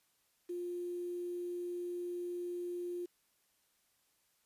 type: tone with quantisation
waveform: sine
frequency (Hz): 352.2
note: F4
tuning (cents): +15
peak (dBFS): -37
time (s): 0.49-3.06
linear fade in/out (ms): 10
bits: 10
effects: white hiss -75 dBFS RMS until 4.45 s + resampled to 32000 Hz